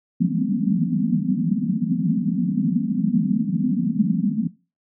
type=band-pass noise; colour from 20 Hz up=pink; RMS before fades=-21 dBFS; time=0.2-4.48 s; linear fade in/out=10 ms; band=160 to 260 Hz; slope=96 dB/octave; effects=noise-tail reverb RT60 0.3 s tail -18 dB re dry